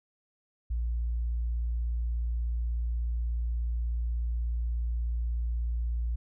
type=tone; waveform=sine; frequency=58.27 Hz; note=A#1; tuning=in tune; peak=-26 dBFS; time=0.7-6.16 s; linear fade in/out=10 ms; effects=tanh soft clip ceiling -24 dBFS